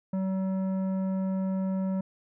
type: tone with tanh clipping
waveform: triangle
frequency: 190 Hz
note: F#3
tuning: 46 cents sharp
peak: -28 dBFS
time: 0.13-2.01 s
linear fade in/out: 5 ms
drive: 15 dB
effects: none